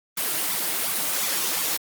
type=noise with flanger; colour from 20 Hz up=white; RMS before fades=-25 dBFS; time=0.17-1.77 s; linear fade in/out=5 ms; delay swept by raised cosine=0.84 to 6.64 ms; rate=2.8 Hz; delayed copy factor=+0.8; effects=high-pass 200 Hz 12 dB/octave + Opus 24 kbps